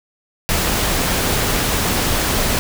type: noise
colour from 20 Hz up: pink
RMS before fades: -18 dBFS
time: 0.49-2.59 s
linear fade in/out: 0 ms
effects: none